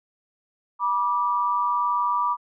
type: tone pair together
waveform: sine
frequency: 973 / 1174.7 Hz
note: B5 / D6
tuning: -26 / 0 cents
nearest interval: minor third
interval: 326 cents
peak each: -23 dBFS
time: 0.79-2.37 s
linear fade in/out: 50 ms
effects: none